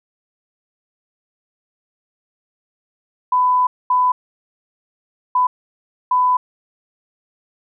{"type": "tone bursts at uneven times", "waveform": "sine", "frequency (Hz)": 1000, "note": "B5", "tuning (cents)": 21, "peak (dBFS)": -12, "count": 4, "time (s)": [[3.32, 3.67], [3.9, 4.12], [5.35, 5.47], [6.11, 6.37]], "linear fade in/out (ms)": 5, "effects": []}